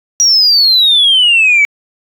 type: exponential sweep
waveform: sine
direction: down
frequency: 5800 to 2246 Hz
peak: -4 dBFS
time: 0.2-1.65 s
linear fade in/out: 0 ms
effects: tanh soft clip ceiling -2 dBFS